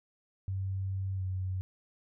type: tone with pitch glide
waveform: sine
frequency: 95.9 to 93.44 Hz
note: G2 to F#2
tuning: -37 to +18 cents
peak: -31 dBFS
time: 0.48-1.61 s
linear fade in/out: 0 ms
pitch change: -45 cents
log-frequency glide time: 1.15-1.23 s
effects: none